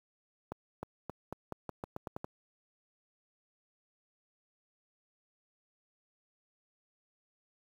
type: accelerating click train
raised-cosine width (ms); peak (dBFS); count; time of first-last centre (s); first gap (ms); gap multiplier
1; -24; 11; 0.52-2.244; 310; 0.86
effects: high-pass 60 Hz 12 dB/octave + 9-bit